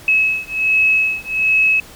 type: beating tone pair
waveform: sine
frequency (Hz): 2576 / 2577.3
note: E7 / E7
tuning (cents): -41 / -40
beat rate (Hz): 1.3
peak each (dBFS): -16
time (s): 0.08-1.8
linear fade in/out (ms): 2
effects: pink hiss -40 dBFS RMS until 1.95 s